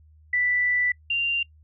sine tone pair in turn, 1975.5 / 2779 Hz, B6 / F7, 0 / -9 cents, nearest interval tritone, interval 591 cents, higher second, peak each -20 / -21 dBFS, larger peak first, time 0.33-0.92 / 1.1-1.43 s, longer first, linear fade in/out 5 ms, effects noise-tail reverb RT60 0.1 s tail -25 dB re dry + added 77 Hz sine -51 dBFS peak until 1.63 s

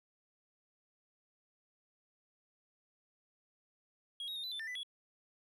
triangle tone with pitch steps, 3293 / 3783 / 3674 / 3993 / 3531 / 1791 / 1992 / 3363 Hz, G#7 / A#7 / A#7 / B7 / A7 / A6 / B6 / G#7, -15 / +25 / -26 / +18 / +5 / +30 / +14 / +21 cents, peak -38 dBFS, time 4.2-4.832 s, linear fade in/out 2 ms, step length 79 ms, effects none

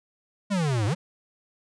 square exponential two-way sweep, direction down then up, 211.2 to 98.3 to 198.6 Hz, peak -23 dBFS, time 0.5-0.95 s, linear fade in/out 20 ms, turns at 0.86 s, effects resampled to 22050 Hz

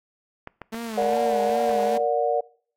clicks, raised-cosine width 0.5 ms, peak -20 dBFS, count 7, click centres 0.474 / 0.617 / 0.744 / 1.023 / 1.134 / 1.498 / 1.695 s
sawtooth tone with vibrato, 220.5 Hz, A3, 4 cents sharp, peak -26 dBFS, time 0.72-1.98 s, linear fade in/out 10 ms, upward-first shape sine, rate 2.5 Hz, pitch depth 100 cents each way
sine chord, Bb augmented, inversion none, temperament just, 466.2 / 582.7 / 728.4 Hz, Bb4 / D5 / F#5, 0 / -14 / -27 cents, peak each -24 dBFS, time 0.97-2.41 s, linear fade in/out 10 ms
effects noise-tail reverb RT60 0.5 s tail -22 dB re dry + AAC 48 kbps

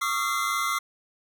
square tone cluster, 1117 / 1221 / 1357 / 2069 Hz, C#6 / D#6 / E6 / C7, +13 / -33 / +50 / -20 cents, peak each -31 dBFS, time 0.01-0.79 s, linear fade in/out 10 ms, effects none

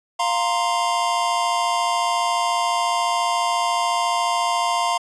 square chord, F suspended fourth, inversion none, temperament equal, 698.5 / 932.3 / 1046.5 Hz, F5 / Bb5 / C6, 0 / 0 / 0 cents, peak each -24 dBFS, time 0.19-4.98 s, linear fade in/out 10 ms, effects resampled to 22050 Hz

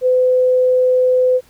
sine tone, 507 Hz, B4, 45 cents sharp, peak -10 dBFS, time 0.01-1.41 s, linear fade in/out 50 ms, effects pink hiss -51 dBFS RMS until 1.49 s

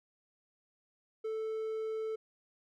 triangle tone, 440 Hz, A4, in tune, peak -32 dBFS, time 1.24-2.16 s, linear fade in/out 10 ms, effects none

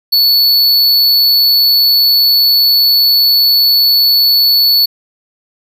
square tone, 4435 Hz, C#8, in tune, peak -7 dBFS, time 0.12-4.86 s, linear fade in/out 10 ms, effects none

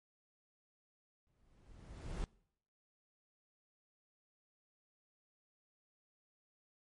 brown noise with exponential growth, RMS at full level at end -38 dBFS, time 1.27-2.24 s, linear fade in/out 0 ms, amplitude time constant 210 ms, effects noise-tail reverb RT60 0.7 s tail -23 dB re dry + MP3 48 kbps

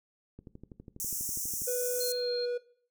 click train, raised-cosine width 3 ms, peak -33 dBFS, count 16, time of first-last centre 0.39-1.62 s, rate 12.2 Hz
pink high-pass noise, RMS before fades -35 dBFS, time 1-2.12 s, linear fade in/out 0 ms, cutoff 5600 Hz, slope 96 dB/octave
triangle tone with pitch glide, 493.9 to 486.5 Hz, B4 to B4, 0 to -26 cents, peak -28 dBFS, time 1.67-2.58 s, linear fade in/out 10 ms, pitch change -26 cents, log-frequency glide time 2.15-2.32 s
sine tone, 4213 Hz, C8, 11 cents sharp, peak -34 dBFS, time 2-2.46 s, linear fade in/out 10 ms
effects noise-tail reverb RT60 0.5 s tail -17 dB re dry

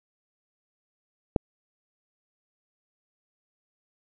click, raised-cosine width 2 ms, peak -7 dBFS, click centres 1.362 s, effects none

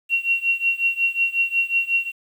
sine tone with tremolo, 2740 Hz, F7, 34 cents flat, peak -14 dBFS, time 0.09-2.12 s, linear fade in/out 50 ms, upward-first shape triangle, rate 5.5 Hz, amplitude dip 95%, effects 8-bit

